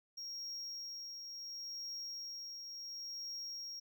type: tone with tremolo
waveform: triangle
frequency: 5588 Hz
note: F8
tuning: in tune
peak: -40 dBFS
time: 0.17-3.8 s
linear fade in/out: 10 ms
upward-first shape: triangle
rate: 0.71 Hz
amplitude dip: 40%
effects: none